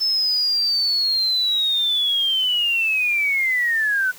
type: linear sweep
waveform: sine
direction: down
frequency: 5274 to 1480 Hz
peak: -17 dBFS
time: 0-4.12 s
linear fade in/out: 20 ms
effects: white hiss -43 dBFS RMS until 4.18 s